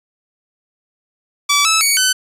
10% pulse tone with pitch steps, 1151 / 1306 / 2244 / 1515 Hz, D6 / E6 / C#7 / F#6, -35 / -17 / +21 / +40 cents, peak -3 dBFS, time 1.49-2.13 s, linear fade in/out 10 ms, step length 160 ms, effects resampled to 32000 Hz

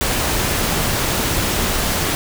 pink noise, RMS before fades -19 dBFS, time 0.01-2.15 s, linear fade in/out 0 ms, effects none

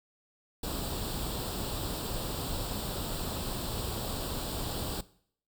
pink noise with comb filter, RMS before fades -35 dBFS, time 0.63-5.01 s, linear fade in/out 5 ms, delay 0.24 ms, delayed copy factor +0.7, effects noise-tail reverb RT60 0.6 s tail -19 dB re dry

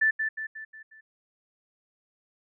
sine tone with echo, 1760 Hz, A6, in tune, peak -19 dBFS, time 0.01-0.11 s, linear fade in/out 10 ms, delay 180 ms, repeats 5, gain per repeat -6 dB, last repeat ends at 1.01 s, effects none

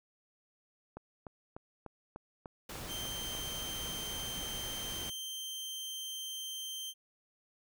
click train, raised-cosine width 1 ms, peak -30 dBFS, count 9, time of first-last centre 0.97-3.351 s, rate 3.36 Hz
pink noise, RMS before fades -44 dBFS, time 2.69-5.1 s, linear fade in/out 5 ms
sawtooth tone, 3136 Hz, G7, in tune, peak -36 dBFS, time 2.87-6.94 s, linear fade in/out 50 ms
effects none

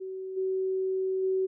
sine tone with level steps, 378.3 Hz, F#4, 38 cents sharp, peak -34 / -26 / -24 dBFS, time 0-1.47 s, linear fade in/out 20 ms, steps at 0.36 / 1.22 s, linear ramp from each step 20 ms, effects none

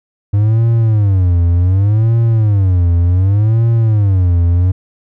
triangle tone with vibrato, 99.6 Hz, G2, 28 cents sharp, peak -6 dBFS, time 0.33-4.72 s, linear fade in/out 10 ms, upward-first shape sine, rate 0.67 Hz, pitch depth 260 cents each way, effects none

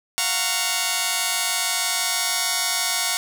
5% pulse chord, Gb major seventh, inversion third, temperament just, 693.7 / 740 / 925 / 1110 Hz, F5 / Gb5 / Bb5 / Db6, -12 / 0 / -14 / +2 cents, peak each -16 dBFS, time 0.18-3.17 s, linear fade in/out 0 ms, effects none

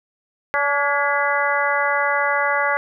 harmonic tone with a mistuned harmonic, 286.1 Hz, D4, 45 cents flat, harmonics 2 / 3 / 4 / 5 / 6 / 7, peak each -24 / -24 / -24 / -24 / -24 / -24 dBFS, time 0.54-2.77 s, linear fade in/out 0 ms, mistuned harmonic 6, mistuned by -54 cents, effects none

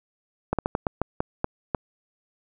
slowing click train, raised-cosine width 1 ms, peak -9 dBFS, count 9, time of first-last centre 0.53-1.748 s, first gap 57 ms, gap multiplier 1.27, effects none

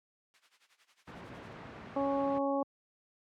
violet noise with tremolo, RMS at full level -39 dBFS, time 0.34-1.53 s, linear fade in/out 0 ms, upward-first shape sine, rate 11 Hz, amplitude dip 85%
pink noise, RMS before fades -45 dBFS, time 1.07-2.39 s, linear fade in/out 10 ms
harmonic tone, 277.2 Hz, C#4, in tune, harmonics 1 / 2 / 3 / 4, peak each -33 / -32 / -36 / -39 dBFS, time 1.96-2.63 s, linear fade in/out 5 ms
effects high-pass 100 Hz 12 dB/octave + low-pass 2000 Hz 12 dB/octave

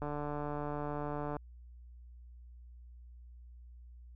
click train, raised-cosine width 1 ms, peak -25 dBFS, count 199, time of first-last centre 0.02-1.367 s, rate 147 Hz, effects added 60 Hz sine -50 dBFS peak until 4.15 s

